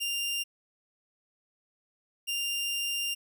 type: tone pair in turn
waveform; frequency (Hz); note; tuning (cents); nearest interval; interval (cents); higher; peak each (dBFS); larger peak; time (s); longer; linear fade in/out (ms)
sawtooth; 2794 / 2794; F7 / F7; 0 / 0; unison; 0; neither; -26; neither; 0-0.44 / 2.27-3.15; second; 20
effects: none